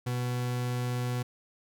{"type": "tone", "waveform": "40% pulse", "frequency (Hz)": 123.47, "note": "B2", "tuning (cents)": 0, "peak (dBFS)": -28, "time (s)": [0.06, 1.23], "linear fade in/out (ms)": 10, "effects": []}